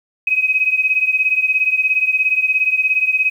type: beating tone pair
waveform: sine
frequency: 2526 / 2543 Hz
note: D#7 / D#7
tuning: +26 / +37 cents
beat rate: 17 Hz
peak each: -15 / -18 dBFS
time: 0.27-3.3 s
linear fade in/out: 5 ms
effects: 8-bit